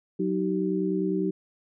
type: tone cluster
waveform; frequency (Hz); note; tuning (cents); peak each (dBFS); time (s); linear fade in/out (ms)
sine; 185.2 / 313.9 / 383.8; F#3 / D#4 / G4; +2 / +15 / -37; -28; 0.19-1.31; 10
effects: none